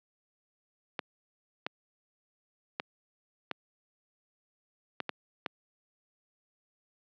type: clicks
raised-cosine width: 0.3 ms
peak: -15 dBFS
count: 7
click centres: 0.992 / 1.665 / 2.799 / 3.513 / 5.003 / 5.093 / 5.462 s
effects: high-pass 200 Hz 12 dB/octave + low-pass 4000 Hz 12 dB/octave